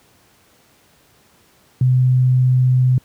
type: tone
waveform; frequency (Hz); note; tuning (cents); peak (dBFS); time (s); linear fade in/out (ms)
sine; 127.5; C3; -44; -10; 1.81-2.98; 2
effects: pink hiss -54 dBFS RMS until 3.04 s + high-pass 80 Hz 12 dB/octave